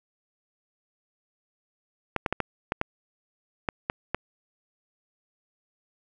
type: clicks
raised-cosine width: 0.5 ms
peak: -10 dBFS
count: 9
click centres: 2.163 / 2.262 / 2.326 / 2.403 / 2.721 / 2.814 / 3.688 / 3.899 / 4.146 s
effects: none